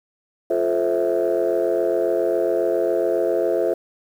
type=chord; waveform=sine; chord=F major seventh; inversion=none; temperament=just; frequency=349.2 / 436.5 / 523.8 / 654.8 Hz; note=F4 / A4 / C5 / E5; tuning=0 / -14 / +2 / -12 cents; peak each=-22 dBFS; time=0.5-3.74 s; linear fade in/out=5 ms; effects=tanh soft clip ceiling -11 dBFS + 8-bit